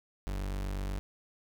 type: tone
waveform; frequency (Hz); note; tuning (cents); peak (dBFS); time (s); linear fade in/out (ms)
40% pulse; 48.27; G1; -26; -32; 0.27-0.99; 0
effects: none